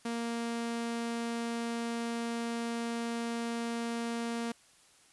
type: tone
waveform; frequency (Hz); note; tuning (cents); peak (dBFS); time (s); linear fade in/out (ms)
sawtooth; 233.1; A#3; 0; -29; 0.05-4.52; 5
effects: white hiss -62 dBFS RMS until 5.12 s + resampled to 24000 Hz